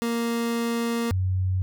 30% pulse / sine tone pair in turn, 233.1 / 93.18 Hz, A#3 / F#2, 0 / +13 cents, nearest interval octave + major third, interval 1587 cents, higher first, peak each -21 dBFS, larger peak neither, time 0.02-1.11 / 1.11-1.62 s, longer first, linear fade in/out 0 ms, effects none

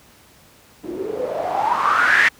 blue noise with low-pass filter sweep, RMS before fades -19 dBFS, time 0.83-2.29 s, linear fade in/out 10 ms, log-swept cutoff 300 to 2000 Hz, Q 9.2, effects pink hiss -50 dBFS RMS until 2.39 s + high-pass 60 Hz 12 dB/octave

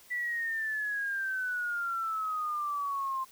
sine exponential sweep, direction down, 1975 to 1046.5 Hz, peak -30 dBFS, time 0.1-3.25 s, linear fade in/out 20 ms, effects white hiss -57 dBFS RMS until 3.31 s

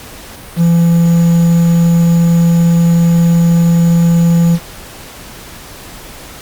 triangle tone with quantisation, 169.1 Hz, E3, 44 cents sharp, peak -4 dBFS, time 0.56-4.59 s, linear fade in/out 50 ms, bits 5, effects pink hiss -32 dBFS RMS until 6.41 s + Opus 48 kbps

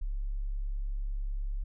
sine tone, 34.65 Hz, C#1, in tune, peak -30 dBFS, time 0.01-1.64 s, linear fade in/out 10 ms, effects none

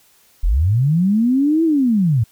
sine linear two-way sweep, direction up then down, 33.68 to 333.8 to 102.8 Hz, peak -12 dBFS, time 0.43-2.24 s, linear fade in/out 10 ms, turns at 1.64 s, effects white hiss -54 dBFS RMS until 2.31 s

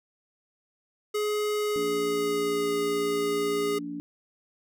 square tone with pitch glide, 420 to 412.1 Hz, G#4 to G#4, +19 to -13 cents, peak -26 dBFS, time 1.14-3.79 s, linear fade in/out 10 ms, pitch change -32 cents, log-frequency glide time 1.55-2.71 s
harmonic tone, 58 Hz, A#1, 8 cents flat, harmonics 3 / 4 / 5, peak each -42 / -42 / -33 dBFS, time 1.76-4 s, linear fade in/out 0 ms
effects none

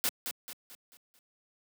white noise with echo, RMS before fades -29 dBFS, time 0.04-0.09 s, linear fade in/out 0 ms, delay 220 ms, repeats 5, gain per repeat -7 dB, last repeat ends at 1.19 s, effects high-pass 200 Hz 12 dB/octave

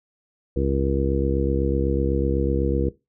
harmonic tone, 68 Hz, C#2, 33 cents flat, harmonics 1 / 2 / 3 / 4 / 5 / 6 / 7, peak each -24 / -27 / -30 / -29 / -27 / -33 / -27 dBFS, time 0.56-2.89 s, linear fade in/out 5 ms, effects noise-tail reverb RT60 0.2 s tail -17 dB re dry

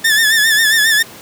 sawtooth tone with vibrato, 1760 Hz, A6, in tune, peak -6 dBFS, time 0.04-1.03 s, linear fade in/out 10 ms, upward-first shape sine, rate 7.4 Hz, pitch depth 69 cents each way, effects pink hiss -35 dBFS RMS until 1.21 s + high-pass 150 Hz 12 dB/octave

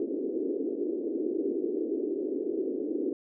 white band-pass noise, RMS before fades -31 dBFS, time 0-3.13 s, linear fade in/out 2 ms, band 280 to 420 Hz, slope 48 dB/octave, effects none

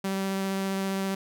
sawtooth tone with vibrato, 193.5 Hz, G3, 22 cents flat, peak -23 dBFS, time 0.04-1.15 s, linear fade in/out 5 ms, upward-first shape triangle, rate 15 Hz, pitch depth 9 cents each way, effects none

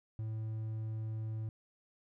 triangle tone, 110 Hz, A2, in tune, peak -34 dBFS, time 0.19-1.49 s, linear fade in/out 0 ms, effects none

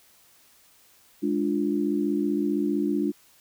sine chord, D diminished, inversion second, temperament equal, 207.7 / 293.7 / 349.2 Hz, Ab3 / D4 / F4, 0 / 0 / 0 cents, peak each -28 / -25 / -28 dBFS, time 1.22-3.12 s, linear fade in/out 20 ms, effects white hiss -58 dBFS RMS until 3.4 s

